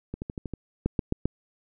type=two click trains; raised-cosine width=3 ms; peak=-11 / -20 dBFS; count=4 / 6; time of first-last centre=0.86-1.256 / 0.14-0.537 s; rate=7.58 / 12.6 Hz; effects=none